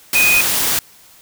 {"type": "tone in noise", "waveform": "sine", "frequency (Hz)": 2489, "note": "D#7", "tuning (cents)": 0, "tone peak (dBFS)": -11, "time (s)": [0.15, 0.41], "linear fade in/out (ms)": 2, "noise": "white", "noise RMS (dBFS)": -17, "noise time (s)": [0.13, 0.79], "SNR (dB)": 3, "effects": ["white hiss -46 dBFS RMS until 1.21 s"]}